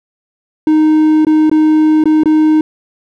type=tone with dropouts; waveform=triangle; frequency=310.1 Hz; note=D#4; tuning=6 cents flat; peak=-4 dBFS; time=0.67-2.61 s; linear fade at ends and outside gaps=2 ms; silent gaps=1.249-1.268 / 1.497-1.514 / 2.039-2.056 / 2.235-2.257 s; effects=none